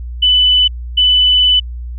sine tone bursts at uneven times, 2994 Hz, F#7, 20 cents sharp, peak -7 dBFS, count 2, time 0.22-0.68 / 0.97-1.6 s, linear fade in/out 10 ms, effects added 60 Hz sine -22 dBFS peak until 1.98 s

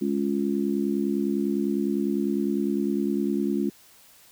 harmonic tone, 69.9 Hz, C#2, 15 cents sharp, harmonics 3 / 4 / 5, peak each -26 / -27 / -28 dBFS, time 0.01-3.7 s, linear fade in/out 10 ms, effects white hiss -54 dBFS RMS until 4.31 s

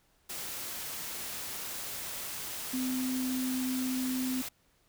sine tone in noise, 256.9 Hz, C4, 32 cents flat, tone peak -30 dBFS, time 2.73-4.42 s, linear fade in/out 10 ms, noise white, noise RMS -39 dBFS, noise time 0.29-4.49 s, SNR +6 dB, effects pink hiss -69 dBFS RMS until 4.88 s

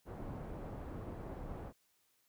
pink low-pass noise, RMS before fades -45 dBFS, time 0.05-1.73 s, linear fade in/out 50 ms, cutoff 800 Hz, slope 12 dB/octave, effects white hiss -75 dBFS RMS until 2.28 s

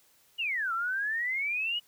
sine exponential two-way sweep, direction down then up, 2962 to 1317 to 2962 Hz, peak -28 dBFS, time 0.38-1.8 s, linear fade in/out 20 ms, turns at 0.73 s, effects white hiss -64 dBFS RMS until 1.87 s

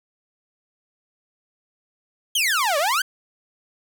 sawtooth exponential two-way sweep, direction down then up, 3322 to 554.4 to 1617 Hz, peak -15 dBFS, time 2.35-3.02 s, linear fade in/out 5 ms, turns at 2.78 s, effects none

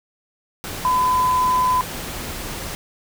sine tone in noise, 1009 Hz, B5, 37 cents sharp, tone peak -15 dBFS, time 0.85-1.81 s, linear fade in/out 0 ms, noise pink, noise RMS -30 dBFS, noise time 0.64-2.75 s, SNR +12 dB, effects none

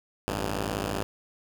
5% pulse tone pair together, 55.26 / 98.1 Hz, A1 / G2, +8 / +2 cents, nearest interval minor seventh, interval 994 cents, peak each -20 dBFS, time 0.28-1.03 s, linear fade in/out 0 ms, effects none

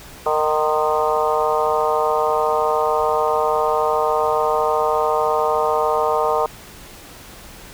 harmonic tone with a mistuned harmonic, 153.9 Hz, D#3, 19 cents flat, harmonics 3 / 4 / 5 / 6 / 7 / 8, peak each -21 / -22 / -23 / -24 / -24 / -25 dBFS, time 0.26-6.46 s, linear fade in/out 2 ms, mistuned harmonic 7, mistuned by -43 cents, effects pink hiss -40 dBFS RMS until 7.73 s

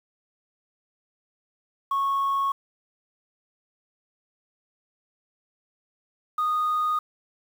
sine tone pair in turn, 1101 / 1235.8 Hz, C#6 / D#6, -12 / -12 cents, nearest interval major second, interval 200 cents, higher second, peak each -20 dBFS, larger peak neither, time 1.91-2.52 / 6.38-6.99 s, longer neither, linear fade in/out 5 ms, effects tanh soft clip ceiling -19 dBFS + 8-bit

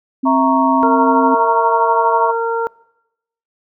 sine tone, 264.6 Hz, C4, 20 cents sharp, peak -14 dBFS, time 0.23-1.35 s, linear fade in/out 10 ms
sine chord, A# diminished, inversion second, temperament equal, 659.3 / 932.3 / 1108.7 Hz, E5 / A#5 / C#6, 0 / 0 / 0 cents, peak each -19 / -14 / -18 dBFS, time 0.25-2.32 s, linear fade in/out 20 ms
harmonic tone, 460 Hz, A#4, 23 cents flat, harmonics 1 / 2 / 3, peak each -18 / -21 / -23 dBFS, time 0.83-2.67 s, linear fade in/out 0 ms
effects noise-tail reverb RT60 0.9 s tail -24 dB re dry

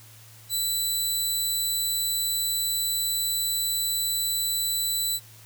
15% pulse tone, 3980 Hz, B7, 13 cents sharp, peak -17 dBFS, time 0.49-5.2 s, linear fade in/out 50 ms, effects added 111 Hz sine -50 dBFS peak until 5.45 s + white hiss -51 dBFS RMS until 5.45 s

